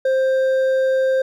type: tone with hard clipping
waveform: triangle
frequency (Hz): 526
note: C5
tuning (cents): +9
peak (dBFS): -16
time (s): 0.05-1.22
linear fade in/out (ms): 5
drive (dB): 8
effects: none